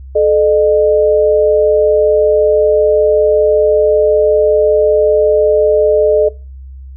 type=tone pair together; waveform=sine; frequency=432.3 / 607 Hz; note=A4 / D#5; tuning=-31 / -43 cents; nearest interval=tritone; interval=588 cents; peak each=-10 dBFS; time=0.15-6.29 s; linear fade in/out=10 ms; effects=noise-tail reverb RT60 0.3 s tail -20 dB re dry + added 66 Hz sine -28 dBFS peak until 6.96 s